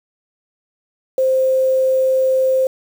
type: tone with quantisation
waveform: sine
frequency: 523.3 Hz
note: C5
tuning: in tune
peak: -12 dBFS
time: 1.18-2.67 s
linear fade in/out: 2 ms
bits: 6
effects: none